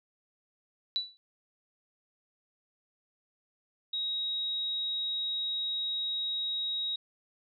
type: tone with exponential decay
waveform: sine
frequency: 3951 Hz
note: B7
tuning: in tune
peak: -24 dBFS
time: 0.96-1.17 s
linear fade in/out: 0 ms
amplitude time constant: 45 ms
type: tone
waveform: sine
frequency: 3800 Hz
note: A#7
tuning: 33 cents sharp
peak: -30 dBFS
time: 3.93-6.96 s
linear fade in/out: 5 ms
effects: none

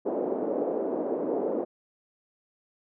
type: band-pass noise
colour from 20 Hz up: white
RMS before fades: -29 dBFS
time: 0.05-1.65 s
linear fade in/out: 20 ms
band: 280 to 540 Hz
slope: 24 dB/octave
effects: none

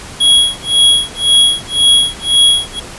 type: tone with tremolo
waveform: square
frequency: 3322 Hz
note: G#7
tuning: in tune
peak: -5 dBFS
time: 0.2-2.8 s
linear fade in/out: 10 ms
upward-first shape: sine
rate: 1.9 Hz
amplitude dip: 100%
effects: pink hiss -30 dBFS RMS until 2.98 s + resampled to 24000 Hz

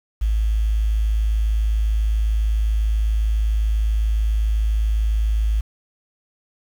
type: tone with quantisation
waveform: sine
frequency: 53.7 Hz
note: A1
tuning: 41 cents flat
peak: -16 dBFS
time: 0.21-5.61 s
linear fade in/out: 10 ms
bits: 7
effects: none

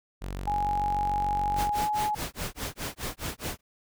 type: tone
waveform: sawtooth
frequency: 46.88 Hz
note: F#1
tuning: 23 cents sharp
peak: -29 dBFS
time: 0.21-1.71 s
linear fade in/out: 20 ms
type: tone with pitch glide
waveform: sine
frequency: 830.6 to 842.7 Hz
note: G#5 to G#5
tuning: 0 to +25 cents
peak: -25 dBFS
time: 0.47-2.15 s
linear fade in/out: 5 ms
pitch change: +25 cents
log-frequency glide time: 1.74-1.86 s
type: noise with tremolo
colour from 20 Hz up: pink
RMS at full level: -32 dBFS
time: 1.55-3.61 s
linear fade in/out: 50 ms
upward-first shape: sine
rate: 4.8 Hz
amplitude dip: 100%
effects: none

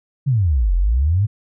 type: exponential two-way sweep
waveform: sine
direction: down then up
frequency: 146.83 to 41.7 to 111.6 Hz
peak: -13 dBFS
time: 0.26-1.27 s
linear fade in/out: 20 ms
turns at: 0.75 s
effects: none

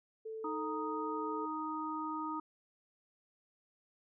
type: tone with pitch glide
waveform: sine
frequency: 441.7 to 436.9 Hz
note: A4 to A4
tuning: +7 to -12 cents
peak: -40 dBFS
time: 0.25-1.46 s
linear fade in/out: 10 ms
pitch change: -19 cents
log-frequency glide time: 1.16-1.22 s
type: harmonic tone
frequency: 311.1 Hz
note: D#4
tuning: in tune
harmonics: 1 / 3 / 4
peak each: -40 / -41 / -40 dBFS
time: 0.44-2.4 s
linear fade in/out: 5 ms
effects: none

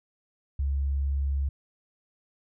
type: tone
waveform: sine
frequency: 69.3 Hz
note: C#2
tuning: in tune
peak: -24 dBFS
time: 0.59-1.49 s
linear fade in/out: 5 ms
effects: none

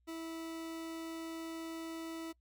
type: tone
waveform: 40% pulse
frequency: 327 Hz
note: E4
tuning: 14 cents flat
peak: -40 dBFS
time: 0.07-2.33 s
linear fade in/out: 20 ms
effects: noise-tail reverb RT60 0.1 s tail -24 dB re dry + added 60 Hz sine -70 dBFS peak until 2.4 s

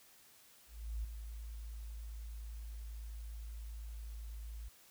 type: tone with ADSR envelope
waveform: sine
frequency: 55 Hz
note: A1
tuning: in tune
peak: -35 dBFS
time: 0.67-4.69 s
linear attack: 370 ms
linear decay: 10 ms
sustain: -8 dB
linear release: 12 ms
effects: white hiss -63 dBFS RMS until 4.9 s

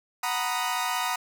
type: chord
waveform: sawtooth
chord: B major seventh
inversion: second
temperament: equal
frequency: 740 / 932.3 / 987.8 / 1244.5 Hz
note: F#5 / A#5 / B5 / D#6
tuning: 0 / 0 / 0 / 0 cents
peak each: -28 dBFS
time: 0.23-1.16 s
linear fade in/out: 5 ms
effects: none

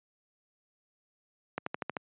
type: accelerating click train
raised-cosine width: 0.5 ms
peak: -17 dBFS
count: 6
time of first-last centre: 1.58-1.968 s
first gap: 84 ms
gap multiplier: 0.96
effects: high-pass 150 Hz 12 dB/octave + resampled to 8000 Hz

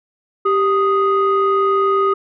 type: tone pair together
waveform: sine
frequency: 392 / 1244.5 Hz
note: G4 / D#6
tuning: 0 / 0 cents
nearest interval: octave + minor sixth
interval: 2000 cents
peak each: -14 dBFS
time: 0.45-2.14 s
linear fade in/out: 10 ms
effects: tanh soft clip ceiling -8 dBFS

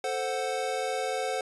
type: chord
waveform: square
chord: F# diminished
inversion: first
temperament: equal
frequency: 440 / 523.3 / 740 Hz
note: A4 / C5 / F#5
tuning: 0 / 0 / 0 cents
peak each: -35 / -33 / -33 dBFS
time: 0.04-1.41 s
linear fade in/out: 2 ms
effects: resampled to 24000 Hz

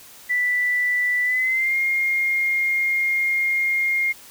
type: tone with pitch glide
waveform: sine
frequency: 1975.5 to 2130 Hz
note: B6 to C7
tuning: 0 to +30 cents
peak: -18 dBFS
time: 0.29-4.13 s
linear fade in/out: 20 ms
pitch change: +130 cents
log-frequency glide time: 1.23-1.76 s
effects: white hiss -45 dBFS RMS until 4.3 s

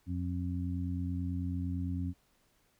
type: harmonic tone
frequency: 89 Hz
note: F2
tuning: 33 cents sharp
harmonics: 1 / 2 / 3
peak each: -34 / -39 / -38 dBFS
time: 0.06-2.14 s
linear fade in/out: 50 ms
effects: pink hiss -71 dBFS RMS until 2.79 s

